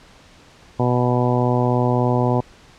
harmonic tone, 123.47 Hz, B2, in tune, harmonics 1 / 2 / 3 / 4 / 5 / 6 / 7 / 8, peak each -19 / -22 / -24 / -25 / -26 / -27 / -27 / -28 dBFS, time 0.79-2.41 s, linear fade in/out 10 ms, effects pink hiss -48 dBFS RMS until 2.78 s + low-pass 6000 Hz 12 dB/octave

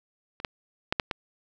clicks, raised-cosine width 0.3 ms, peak -25 / -11 / -8 / -7 / -12 dBFS, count 5, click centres 0.401 / 0.448 / 0.925 / 0.998 / 1.112 s, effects none

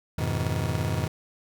40% pulse chord, F half-diminished seventh, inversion none, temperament just, 87.31 / 104.77 / 125.72 / 157.15 Hz, F2 / Ab2 / Cb3 / Eb3, 0 / +16 / +31 / +18 cents, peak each -30 dBFS, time 0.18-1.08 s, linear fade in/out 5 ms, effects none

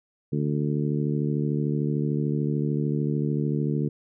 harmonic tone, 73.42 Hz, D2, in tune, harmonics 2 / 3 / 4 / 5 / 6, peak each -25 / -29 / -31 / -33 / -35 dBFS, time 0.32-3.89 s, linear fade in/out 10 ms, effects none

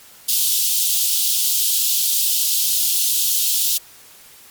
white high-pass noise, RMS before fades -18 dBFS, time 0.28-3.78 s, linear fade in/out 10 ms, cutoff 3000 Hz, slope 48 dB/octave, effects white hiss -45 dBFS RMS until 4.5 s + MP3 96 kbps

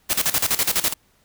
white noise with tremolo, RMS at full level -19 dBFS, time 0.09-0.94 s, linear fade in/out 20 ms, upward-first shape square, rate 12 Hz, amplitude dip 80%, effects pink hiss -61 dBFS RMS until 1.24 s

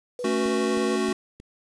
sine tone with vibrato, 485.4 Hz, B4, 30 cents flat, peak -29 dBFS, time 0.19-0.96 s, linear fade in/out 2 ms, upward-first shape triangle, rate 10 Hz, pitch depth 43 cents each way
square chord, F# minor, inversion first, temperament equal, 220 / 277.2 / 370 Hz, A3 / C#4 / F#4, 0 / 0 / 0 cents, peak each -28 / -30 / -26 dBFS, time 0.24-1.13 s, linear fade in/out 5 ms
click train, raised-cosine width 3 ms, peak -31 dBFS, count 4, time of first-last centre 0.46-1.4 s, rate 3.19 Hz
effects resampled to 22050 Hz + 8-bit

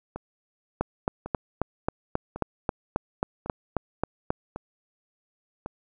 two click trains, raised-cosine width 1 ms, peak -10 / -20 dBFS, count 14 / 6, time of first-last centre 0.81-4.305 / 0.16-5.661 s, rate 3.72 / 0.909 Hz, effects none

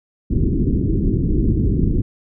pink low-pass noise, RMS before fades -17 dBFS, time 0.3-2.02 s, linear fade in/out 10 ms, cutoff 370 Hz, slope 48 dB/octave, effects none

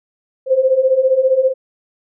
sine beating tone pair, 512 / 527 Hz, C5 / C5, -38 / +12 cents, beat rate 15 Hz, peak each -16 / -12 dBFS, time 0.46-1.54 s, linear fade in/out 50 ms, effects none

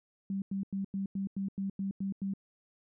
sine tone bursts, 195.2 Hz, G3, 7 cents flat, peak -31 dBFS, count 10, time 0.3-2.337 s, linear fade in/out 2 ms, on 120 ms, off 93 ms, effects none

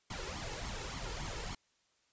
pink noise with flanger, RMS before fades -41 dBFS, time 0.1-1.55 s, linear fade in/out 5 ms, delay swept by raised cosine 0.91 to 2.31 ms, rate 3.5 Hz, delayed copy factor +0.7, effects white hiss -74 dBFS RMS until 2.12 s + resampled to 16000 Hz

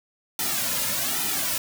white noise with flanger, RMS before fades -26 dBFS, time 0.39-1.58 s, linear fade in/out 2 ms, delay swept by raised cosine 1.8 to 2.67 ms, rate 1.2 Hz, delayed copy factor -0.95, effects none

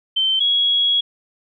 sine tone pair in turn, 3100 / 3327 Hz, G7 / G#7, -20 / +2 cents, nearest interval minor second, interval 122 cents, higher second, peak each -15 / -14 dBFS, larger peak second, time 0.16-0.4 / 0.4-1.01 s, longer second, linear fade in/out 10 ms, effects none

